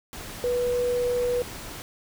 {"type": "tone in noise", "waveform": "sine", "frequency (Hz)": 489.4, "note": "B4", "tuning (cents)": -16, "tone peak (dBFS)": -22, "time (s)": [0.44, 1.42], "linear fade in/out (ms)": 0, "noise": "pink", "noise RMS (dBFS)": -38, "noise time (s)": [0.13, 1.82], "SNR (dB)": 13, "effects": []}